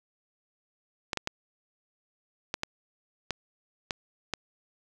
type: clicks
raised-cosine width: 0.2 ms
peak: -12 dBFS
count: 8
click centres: 1.132 / 1.173 / 1.274 / 2.541 / 2.634 / 3.307 / 3.908 / 4.337 s
effects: 9-bit